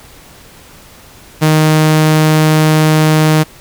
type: tone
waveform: sawtooth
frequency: 155.56 Hz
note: D#3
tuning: in tune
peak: -3 dBFS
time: 1.41-3.44 s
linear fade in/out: 20 ms
effects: pink hiss -39 dBFS RMS until 3.6 s